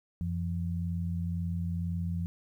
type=tone pair together; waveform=sine; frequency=89.3 / 171.28 Hz; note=F2 / F3; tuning=+39 / -33 cents; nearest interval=major seventh; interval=1128 cents; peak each=-32 / -33 dBFS; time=0.21-2.26 s; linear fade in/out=0 ms; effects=11-bit